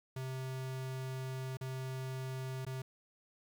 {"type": "tone with dropouts", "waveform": "square", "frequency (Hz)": 130.81, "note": "C3", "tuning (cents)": 0, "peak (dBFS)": -39, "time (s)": [0.16, 2.82], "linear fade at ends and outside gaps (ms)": 5, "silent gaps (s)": [[1.571, 1.61], [2.651, 2.665]], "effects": ["12-bit"]}